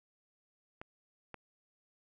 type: clicks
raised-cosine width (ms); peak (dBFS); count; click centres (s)
0.5; -29; 2; 0.815 / 1.343
effects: none